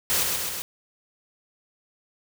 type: noise with echo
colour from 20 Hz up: white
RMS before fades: -23 dBFS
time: 0.1-0.23 s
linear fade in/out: 0 ms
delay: 130 ms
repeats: 3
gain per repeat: -3 dB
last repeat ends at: 0.62 s
effects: none